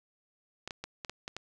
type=clicks; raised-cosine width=0.2 ms; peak=-21 dBFS; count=7; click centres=0.676 / 0.708 / 0.84 / 1.048 / 1.096 / 1.279 / 1.366 s; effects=none